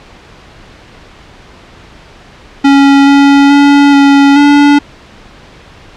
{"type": "tone with pitch steps", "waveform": "square", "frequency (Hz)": [278, 280.4, 284, 280.1, 287.9], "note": ["C#4", "C#4", "C#4", "C#4", "D4"], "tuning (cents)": [5, 20, 42, 18, -34], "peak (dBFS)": -3, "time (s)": [2.64, 4.79], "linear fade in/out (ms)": 10, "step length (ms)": 430, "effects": ["pink hiss -36 dBFS RMS until 5.96 s", "low-pass 4000 Hz 12 dB/octave"]}